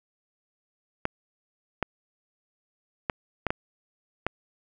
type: clicks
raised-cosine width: 0.5 ms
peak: -10 dBFS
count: 6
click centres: 1.054 / 1.827 / 3.098 / 3.467 / 3.505 / 4.266 s
effects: none